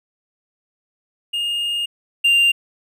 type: tone pair in turn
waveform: triangle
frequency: 2836 / 2789 Hz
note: F7 / F7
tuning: +26 / -3 cents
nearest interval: unison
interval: 29 cents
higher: first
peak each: -18 / -10 dBFS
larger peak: second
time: 1.33-1.86 / 2.24-2.52 s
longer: first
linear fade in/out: 10 ms
effects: none